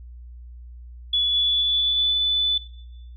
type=tone with pitch glide; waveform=sine; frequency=3417 to 3491 Hz; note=G#7 to A7; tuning=+49 to -14 cents; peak=-18 dBFS; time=1.13-2.58 s; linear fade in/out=5 ms; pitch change=+37 cents; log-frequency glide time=1.25-2.16 s; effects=noise-tail reverb RT60 0.9 s tail -17 dB re dry + added 60 Hz sine -38 dBFS peak until 3.16 s

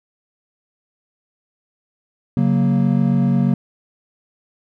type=chord; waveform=triangle; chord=F# major; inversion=second; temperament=equal; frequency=138.59 / 185 / 233.1 Hz; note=C#3 / F#3 / A#3; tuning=0 / 0 / 0 cents; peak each=-16 dBFS; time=2.37-3.54 s; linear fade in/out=2 ms; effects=none

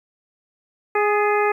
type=harmonic tone with a mistuned harmonic; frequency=415.3 Hz; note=G#4; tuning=in tune; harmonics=1 / 2 / 3 / 4 / 5 / 6; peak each=-19 / -22 / -24 / -29 / -27 / -30 dBFS; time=0.95-1.52 s; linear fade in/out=5 ms; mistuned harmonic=4; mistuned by=+43 cents; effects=9-bit

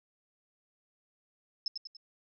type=tone with echo; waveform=sine; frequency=5230 Hz; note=E8; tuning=15 cents flat; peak=-29 dBFS; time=1.66-1.68 s; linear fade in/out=2 ms; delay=96 ms; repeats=3; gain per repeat=-6 dB; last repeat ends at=1.968 s; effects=none

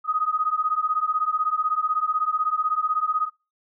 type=beating tone pair; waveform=sine; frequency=1244.5 / 1260.5 Hz; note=D#6 / D#6; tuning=0 / +22 cents; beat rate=16 Hz; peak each=-24 dBFS; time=0.04-3.3 s; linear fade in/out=50 ms; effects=noise-tail reverb RT60 0.3 s tail -24 dB re dry

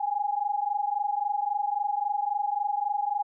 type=tone pair together; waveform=sine; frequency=810 / 833.7 Hz; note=G#5 / G#5; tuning=-43 / +6 cents; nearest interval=unison; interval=49 cents; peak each=-28 dBFS; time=0-3.23 s; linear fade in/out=10 ms; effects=none

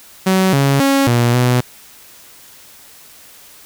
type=tone with pitch steps; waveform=sawtooth; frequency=188.7 / 138.5 / 274.8 / 119.7 / 124.1 Hz; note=F#3 / C#3 / C#4 / A#2 / B2; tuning=+34 / -1 / -15 / +46 / +9 cents; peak=-7 dBFS; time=0.26-1.61 s; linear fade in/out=10 ms; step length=270 ms; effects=white hiss -42 dBFS RMS until 3.65 s

